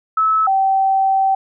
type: tone pair in turn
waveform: sine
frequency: 1300 / 773 Hz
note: E6 / G5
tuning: -24 / -24 cents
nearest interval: major sixth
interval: 900 cents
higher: first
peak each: -12 / -12 dBFS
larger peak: neither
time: 0.17-0.47 / 0.47-1.35 s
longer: second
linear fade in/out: 5 ms
effects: none